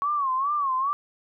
sine tone with vibrato, 1108.7 Hz, C#6, in tune, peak -22 dBFS, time 0.02-0.93 s, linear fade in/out 0 ms, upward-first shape sine, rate 2.4 Hz, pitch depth 130 cents each way, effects none

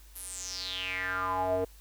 square tone with band-pass filter sweep, 93 Hz, F#2, 9 cents sharp, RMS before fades -33 dBFS, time 0.15-1.65 s, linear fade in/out 10 ms, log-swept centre 12000 to 500 Hz, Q 6.7, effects added 50 Hz sine -51 dBFS peak until 1.8 s + white hiss -59 dBFS RMS until 1.8 s

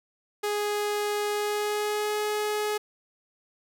sawtooth tone with pitch glide, 415.3 to 421.3 Hz, G#4 to G#4, 0 to +25 cents, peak -22 dBFS, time 0.43-2.78 s, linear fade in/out 10 ms, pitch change +25 cents, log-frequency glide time 1.3-2.16 s, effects none

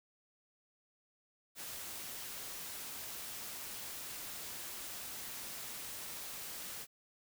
white noise, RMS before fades -45 dBFS, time 1.55-6.87 s, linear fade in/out 50 ms, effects none

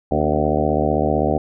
harmonic tone with a mistuned harmonic, 75.7 Hz, D#2, 47 cents flat, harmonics 1 / 2 / 3 / 4 / 5 / 6 / 7 / 8 / 9 / 10, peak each -25 / -25 / -25 / -25 / -25 / -25 / -25 / -25 / -25 / -25 dBFS, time 0.11-1.38 s, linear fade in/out 5 ms, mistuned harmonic 4, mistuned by -52 cents, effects none

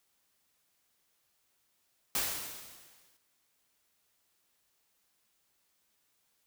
white noise with exponential decay, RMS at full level -30 dBFS, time 2.15-3.17 s, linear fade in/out 2 ms, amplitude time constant 220 ms, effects white hiss -75 dBFS RMS until 6.46 s

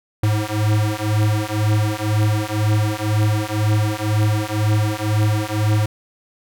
square beating tone pair, 105.5 / 107.5 Hz, G#2 / A2, +28 / -40 cents, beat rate 2 Hz, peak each -20 / -20 dBFS, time 0.23-5.86 s, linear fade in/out 5 ms, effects none

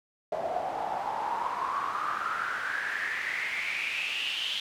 pink noise with band-pass filter sweep, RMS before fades -32 dBFS, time 0.32-4.6 s, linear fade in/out 2 ms, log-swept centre 640 to 3200 Hz, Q 8, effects none

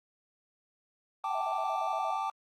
triangle chord, G suspended second, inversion none, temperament equal, 784 / 880 / 1174.7 Hz, G5 / A5 / D6, 0 / 0 / 0 cents, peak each -33 dBFS, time 1.24-2.3 s, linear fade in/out 2 ms
sine tone with vibrato, 699 Hz, F5, 1 cent sharp, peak -35 dBFS, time 1.29-2.17 s, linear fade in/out 20 ms, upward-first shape square, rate 8.6 Hz, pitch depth 120 cents each way
effects Opus 24 kbps

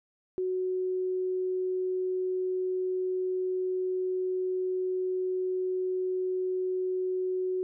sine tone, 370 Hz, F#4, in tune, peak -27 dBFS, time 0.38-7.63 s, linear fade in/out 0 ms, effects none

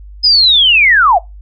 sine linear sweep, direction down, 5090 to 620 Hz, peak -5 dBFS, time 0.23-1.19 s, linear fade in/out 20 ms, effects noise-tail reverb RT60 0.2 s tail -21 dB re dry + added 50 Hz sine -30 dBFS peak until 1.41 s

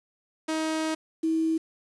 sawtooth / sine tone pair in turn, 316.3 / 322.2 Hz, D#4 / E4, +29 / -39 cents, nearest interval unison, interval 32 cents, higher second, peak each -22 dBFS, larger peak neither, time 0.48-0.95 / 1.23-1.58 s, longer first, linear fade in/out 10 ms, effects resampled to 22050 Hz + 8-bit

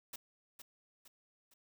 white noise with echo, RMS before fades -45 dBFS, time 0.13-0.16 s, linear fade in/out 5 ms, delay 460 ms, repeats 3, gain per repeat -7 dB, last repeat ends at 1.54 s, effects none

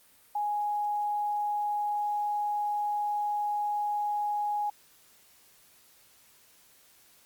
sine tone, 830.6 Hz, G#5, in tune, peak -27 dBFS, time 0.35-4.7 s, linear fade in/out 5 ms, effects white hiss -60 dBFS RMS until 7.25 s + Opus 32 kbps

